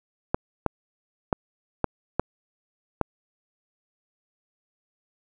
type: clicks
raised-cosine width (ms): 1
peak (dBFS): -7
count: 6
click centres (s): 0.345 / 0.663 / 1.328 / 1.843 / 2.196 / 3.013
effects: none